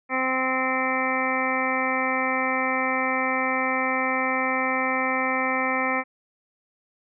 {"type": "harmonic tone with a mistuned harmonic", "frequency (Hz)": 260, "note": "C4", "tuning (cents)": -11, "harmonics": [1, 2, 3, 4, 5, 7, 8, 9], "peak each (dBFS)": [-30, -30, -30, -30, -30, -30, -30, -30], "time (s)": [0.09, 6.04], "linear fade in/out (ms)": 50, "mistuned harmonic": 9, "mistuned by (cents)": -15, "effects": []}